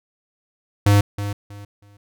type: tone with echo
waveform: square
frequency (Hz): 101.8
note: G#2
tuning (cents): -34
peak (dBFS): -12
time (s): 0.86-1.01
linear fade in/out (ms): 5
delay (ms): 320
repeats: 3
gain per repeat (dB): -12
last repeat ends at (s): 1.97
effects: none